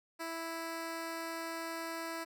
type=tone; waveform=10% pulse; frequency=329.6 Hz; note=E4; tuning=in tune; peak=-30 dBFS; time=0.19-2.25 s; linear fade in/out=20 ms; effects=none